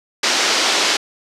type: band-pass noise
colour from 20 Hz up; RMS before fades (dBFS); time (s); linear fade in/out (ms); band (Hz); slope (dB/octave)
white; -17; 0.23-0.97; 5; 260 to 5900; 24
effects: resampled to 32000 Hz